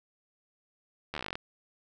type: slowing click train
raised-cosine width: 0.3 ms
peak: -19 dBFS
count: 13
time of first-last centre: 1.14-1.355 s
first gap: 12 ms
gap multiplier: 1.07
effects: none